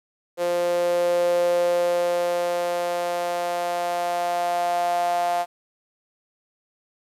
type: tone with high-pass filter sweep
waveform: sawtooth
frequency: 174.61 Hz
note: F3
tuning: in tune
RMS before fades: -23 dBFS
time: 0.37-5.46 s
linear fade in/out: 50 ms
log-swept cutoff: 480 to 720 Hz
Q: 7.7
effects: resampled to 32000 Hz + 9-bit